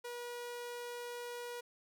sawtooth tone, 482.3 Hz, B4, 41 cents flat, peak -38 dBFS, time 0.04-1.61 s, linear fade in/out 10 ms, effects none

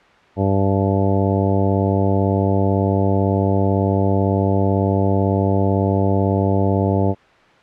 harmonic tone with a mistuned harmonic, 98 Hz, G2, in tune, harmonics 1 / 2 / 3 / 4 / 5 / 6 / 7 / 9, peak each -18 / -21 / -23 / -24 / -25 / -26 / -26 / -28 dBFS, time 0.36-7.15 s, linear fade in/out 50 ms, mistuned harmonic 9, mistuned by -28 cents, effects white hiss -49 dBFS RMS until 7.62 s + low-pass 2000 Hz 12 dB/octave

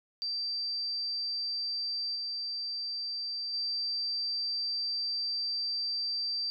sine tone with level steps, 4680 Hz, D8, 7 cents flat, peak -31 / -33 / -30 dBFS, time 0.22-6.5 s, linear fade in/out 0 ms, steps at 2.15 / 3.53 s, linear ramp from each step 10 ms, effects 12-bit

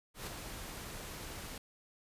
pink noise with ADSR envelope, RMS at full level -40 dBFS, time 0.14-1.58 s, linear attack 130 ms, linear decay 5 ms, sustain -5 dB, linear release 4 ms, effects resampled to 32000 Hz

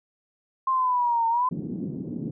sine linear two-way sweep, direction down then up, 1061 to 906 to 1029 Hz, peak -20 dBFS, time 0.67-1.49 s, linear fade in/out 5 ms, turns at 1.28 s
pink band-pass noise, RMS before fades -32 dBFS, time 1.51-2.31 s, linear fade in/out 5 ms, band 160 to 300 Hz, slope 24 dB/octave
effects none

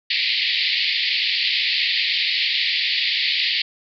white band-pass noise, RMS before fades -21 dBFS, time 0.1-3.62 s, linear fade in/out 5 ms, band 1900 to 4700 Hz, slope 96 dB/octave, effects none

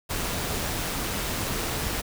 pink noise with amplitude modulation, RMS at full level -28 dBFS, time 0.09-2.02 s, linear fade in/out 20 ms, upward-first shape sine, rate 170 Hz, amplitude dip 25%, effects none

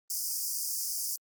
pink high-pass noise, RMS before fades -33 dBFS, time 0.1-1.16 s, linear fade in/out 2 ms, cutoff 4900 Hz, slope 96 dB/octave, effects Opus 32 kbps

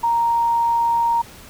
sine tone, 932.3 Hz, A#5, in tune, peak -15 dBFS, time 0.03-1.22 s, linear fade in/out 10 ms, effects pink hiss -42 dBFS RMS until 1.49 s

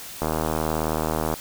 click train, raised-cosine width 1 ms, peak -10 dBFS, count 89, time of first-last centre 0.22-1.34 s, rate 78.6 Hz, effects white hiss -38 dBFS RMS until 1.4 s

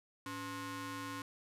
sawtooth ring-modulated tone, 389.7 Hz, G4, 10 cents flat, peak -34 dBFS, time 0.26-1.22 s, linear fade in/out 2 ms, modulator 671 Hz, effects resampled to 32000 Hz

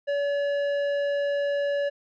sine tone with tanh clipping, 570 Hz, C#5, 48 cents sharp, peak -25 dBFS, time 0.07-1.9 s, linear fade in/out 20 ms, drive 11 dB, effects none

